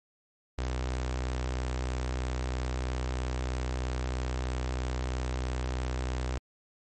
sawtooth tone with notch filter, 63.1 Hz, B1, 38 cents sharp, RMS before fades -32 dBFS, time 0.58-6.38 s, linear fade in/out 0 ms, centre 180 Hz, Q 1.5, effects MP3 32 kbps

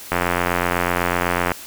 click train, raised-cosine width 0.5 ms, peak -3 dBFS, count 124, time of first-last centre 0.12-1.518 s, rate 88 Hz, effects white hiss -37 dBFS RMS until 1.66 s

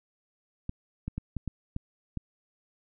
clicks, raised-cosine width 5 ms, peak -20 dBFS, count 7, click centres 0.694 / 1.08 / 1.18 / 1.367 / 1.477 / 1.764 / 2.173 s, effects none

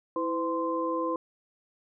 sine tone cluster, 328.4 / 507 / 1040 Hz, E4 / B4 / C6, -6 / +45 / -11 cents, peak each -31 dBFS, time 0.16-1.16 s, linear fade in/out 2 ms, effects none

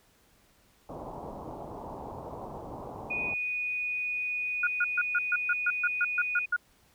white low-pass noise, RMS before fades -41 dBFS, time 0.89-3.34 s, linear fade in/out 2 ms, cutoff 1000 Hz, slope 48 dB/octave
sine tone, 2474 Hz, D#7, 10 cents flat, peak -29 dBFS, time 3.1-6.46 s, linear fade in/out 10 ms
sine tone bursts, 1436 Hz, F6, 48 cents sharp, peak -23 dBFS, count 12, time 4.63-6.564 s, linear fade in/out 5 ms, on 42 ms, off 130 ms
effects pink hiss -64 dBFS RMS until 6.94 s

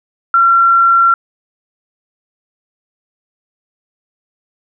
sine tone, 1365 Hz, F6, 40 cents flat, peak -6 dBFS, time 0.34-1.14 s, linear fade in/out 2 ms, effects none

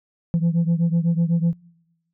sine beating tone pair, 166 / 174 Hz, E3 / F3, +12 / -6 cents, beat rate 8 Hz, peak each -17 / -19 dBFS, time 0.34-1.53 s, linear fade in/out 0 ms, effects noise-tail reverb RT60 0.9 s tail -26 dB re dry + tanh soft clip ceiling -14 dBFS

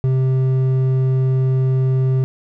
sine tone with hard clipping, 130.81 Hz, C3, in tune, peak -15 dBFS, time 0.04-2.24 s, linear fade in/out 0 ms, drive 6 dB, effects none

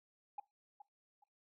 sine tone with echo, 820 Hz, G#5, 22 cents flat, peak -39 dBFS, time 0.38-0.4 s, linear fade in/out 5 ms, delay 420 ms, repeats 2, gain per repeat -12 dB, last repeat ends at 1.24 s, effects noise-tail reverb RT60 0.2 s tail -20 dB re dry + tanh soft clip ceiling -36 dBFS

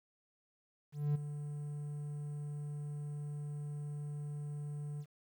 triangle tone with ADSR envelope, 146.9 Hz, D3, 1 cent sharp, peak -26 dBFS, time 0.92-5.06 s, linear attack 230 ms, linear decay 12 ms, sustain -11 dB, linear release 60 ms, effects 11-bit

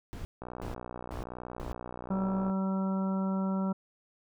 brown noise bursts, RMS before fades -39 dBFS, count 4, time 0.13-1.72 s, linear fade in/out 0 ms, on 120 ms, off 370 ms
click train, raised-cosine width 1 ms, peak -26 dBFS, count 128, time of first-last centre 0.42-2.499 s, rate 61.1 Hz
harmonic tone, 191.5 Hz, G3, 40 cents flat, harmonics 1 / 2 / 3 / 4 / 5 / 6 / 7, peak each -28 / -43 / -40 / -47 / -42 / -53 / -43 dBFS, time 2.1-3.73 s, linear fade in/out 10 ms
effects none

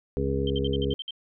harmonic tone, 68.5 Hz, C#2, 20 cents flat, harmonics 1 / 2 / 3 / 4 / 6 / 7, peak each -30 / -31 / -34 / -32 / -29 / -32 dBFS, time 0.17-0.94 s, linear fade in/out 0 ms
sine tone bursts, 3136 Hz, G7, in tune, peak -31 dBFS, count 8, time 0.47-1.108 s, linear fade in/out 2 ms, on 29 ms, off 58 ms
effects none

